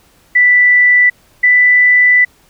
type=tone pair in turn; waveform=sine; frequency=1975.5 / 1984.9 Hz; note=B6 / B6; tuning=0 / +8 cents; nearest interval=unison; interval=8 cents; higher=second; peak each=-5 dBFS; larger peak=neither; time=0.35-1.1 / 1.43-2.25 s; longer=second; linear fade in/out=10 ms; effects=pink hiss -50 dBFS RMS until 2.49 s